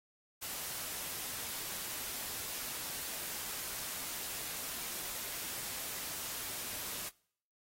white noise, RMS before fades -41 dBFS, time 0.41-7.1 s, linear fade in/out 20 ms, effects noise-tail reverb RT60 0.6 s tail -24 dB re dry + AAC 48 kbps

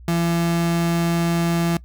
35% pulse tone, 169.1 Hz, E3, 44 cents sharp, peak -16 dBFS, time 0.08-1.77 s, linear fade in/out 2 ms, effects noise-tail reverb RT60 0.1 s tail -21 dB re dry + added 60 Hz sine -39 dBFS peak until 1.84 s

